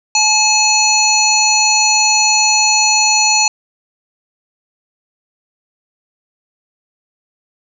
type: harmonic tone with a mistuned harmonic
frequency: 857 Hz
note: A5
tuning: 46 cents flat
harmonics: 1 / 3 / 5 / 7 / 8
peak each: -16 / -16 / -16 / -16 / -16 dBFS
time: 0.15-3.48 s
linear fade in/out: 2 ms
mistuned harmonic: 8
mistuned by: +16 cents
effects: none